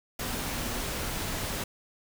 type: tone in noise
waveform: sine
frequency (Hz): 241.1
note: B3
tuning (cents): -41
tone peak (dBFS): -42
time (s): 0.21-0.8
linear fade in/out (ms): 5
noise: pink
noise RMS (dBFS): -33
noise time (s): 0.19-1.64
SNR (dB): -12
effects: none